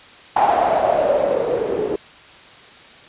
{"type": "noise with low-pass filter sweep", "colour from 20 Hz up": "blue", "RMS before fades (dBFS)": -18, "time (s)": [0.36, 1.96], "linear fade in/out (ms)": 5, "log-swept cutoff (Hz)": [830, 400], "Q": 8.2, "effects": ["white hiss -43 dBFS RMS until 3.08 s", "resampled to 8000 Hz"]}